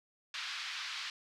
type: band-pass noise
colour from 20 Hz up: white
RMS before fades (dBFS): -41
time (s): 0.34-1.1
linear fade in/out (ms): 2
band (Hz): 1200 to 4500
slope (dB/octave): 24
effects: none